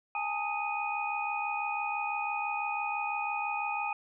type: tone cluster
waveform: sine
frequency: 823 / 889 / 1249 / 2487 Hz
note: G#5 / A5 / D#6 / D#7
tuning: -16 / +18 / +6 / -1 cents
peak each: -34 / -37 / -39 / -35 dBFS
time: 0.15-3.93 s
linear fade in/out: 2 ms
effects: none